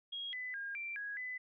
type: tone with pitch steps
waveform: sine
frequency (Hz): 3282 / 2004 / 1618 / 2354 / 1656 / 2006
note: G#7 / B6 / G#6 / D7 / G#6 / B6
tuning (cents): -21 / +25 / -46 / +3 / -5 / +26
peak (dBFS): -39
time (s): 0.12-1.38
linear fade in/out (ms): 10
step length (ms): 210
effects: none